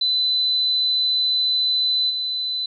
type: tone with level steps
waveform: sine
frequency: 4013 Hz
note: B7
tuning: 27 cents sharp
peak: -17 / -22 dBFS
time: 0.01-2.66 s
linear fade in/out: 5 ms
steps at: 2.09 s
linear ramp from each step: 20 ms
effects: none